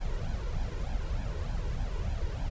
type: noise with flanger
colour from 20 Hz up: brown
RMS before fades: -32 dBFS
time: 0-2.5 s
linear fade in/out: 20 ms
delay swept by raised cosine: 1.2 to 2.14 ms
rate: 3.3 Hz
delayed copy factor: +0.7
effects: resampled to 16000 Hz